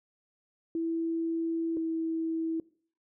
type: tone pair in turn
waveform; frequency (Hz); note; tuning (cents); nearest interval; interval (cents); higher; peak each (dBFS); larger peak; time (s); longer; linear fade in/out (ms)
sine; 329.6 / 325.3; E4 / E4; 0 / -23; unison; 23; first; -28; neither; 0.75-1.77 / 1.77-2.6; first; 2
effects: noise-tail reverb RT60 0.5 s tail -22 dB re dry